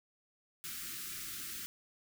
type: band-stop noise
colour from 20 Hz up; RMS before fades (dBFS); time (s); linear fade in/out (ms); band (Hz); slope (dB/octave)
white; -43; 0.64-1.66; 0; 380 to 1200; 96
effects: none